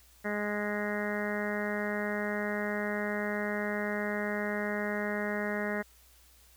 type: harmonic tone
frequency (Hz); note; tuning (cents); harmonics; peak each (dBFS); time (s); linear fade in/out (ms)
207.7; G#3; 0; 1 / 2 / 3 / 4 / 5 / 6 / 7 / 8 / 9 / 10; -35 / -37 / -37 / -44 / -46 / -46 / -42 / -42 / -38 / -45; 0.24-5.83; 20
effects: added 60 Hz sine -61 dBFS peak until 6.56 s + white hiss -61 dBFS RMS until 6.56 s